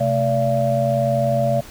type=tone cluster; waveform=sine; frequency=131.2 / 220.9 / 577 / 678 Hz; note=C3 / A3 / D5 / E5; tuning=+5 / +7 / -31 / +49 cents; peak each=-21 / -26 / -20 / -21 dBFS; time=0-1.61 s; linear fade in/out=10 ms; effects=pink hiss -41 dBFS RMS until 1.7 s